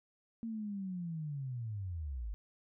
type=linear sweep; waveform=sine; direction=down; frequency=230.9 to 47.71 Hz; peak=-37 dBFS; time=0.43-2.34 s; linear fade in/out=0 ms; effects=none